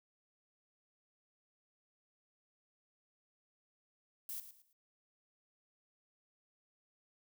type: noise with echo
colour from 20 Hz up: violet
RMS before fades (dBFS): -43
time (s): 4.29-4.4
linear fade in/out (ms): 2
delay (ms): 110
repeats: 3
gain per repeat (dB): -11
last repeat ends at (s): 4.73
effects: none